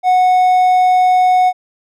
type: tone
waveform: triangle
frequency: 735 Hz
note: F#5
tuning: 12 cents flat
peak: -6 dBFS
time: 0.03-1.53 s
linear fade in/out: 50 ms
effects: none